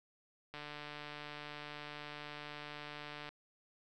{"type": "click train", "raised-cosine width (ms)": 0.3, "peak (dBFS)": -30, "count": 408, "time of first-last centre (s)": [0.54, 3.29], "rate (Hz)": 148, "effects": []}